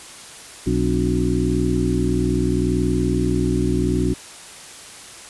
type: harmonic tone with a mistuned harmonic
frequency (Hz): 60.7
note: B1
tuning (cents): -29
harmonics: 1 / 2 / 3 / 4 / 5 / 6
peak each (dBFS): -24 / -24 / -24 / -24 / -24 / -24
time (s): 0.66-4.14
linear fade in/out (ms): 10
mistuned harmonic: 4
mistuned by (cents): +130
effects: white hiss -39 dBFS RMS until 5.29 s + resampled to 24000 Hz